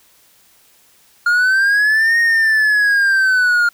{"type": "linear two-way sweep", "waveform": "triangle", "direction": "up then down", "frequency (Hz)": [1408, 1864.7, 1408], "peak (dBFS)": -9, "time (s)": [1.26, 3.69], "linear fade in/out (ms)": 5, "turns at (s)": 2.19, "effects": ["white hiss -52 dBFS RMS until 3.73 s"]}